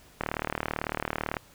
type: click train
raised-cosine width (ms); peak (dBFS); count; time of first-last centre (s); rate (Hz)
0.5; -13; 45; 0.21-1.368; 38
effects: pink hiss -56 dBFS RMS until 1.54 s